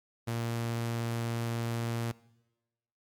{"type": "tone", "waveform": "sawtooth", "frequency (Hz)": 116.54, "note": "A#2", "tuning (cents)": 0, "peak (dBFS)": -27, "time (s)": [0.27, 2.12], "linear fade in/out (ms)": 10, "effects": ["noise-tail reverb RT60 1.0 s tail -21 dB re dry", "MP3 96 kbps"]}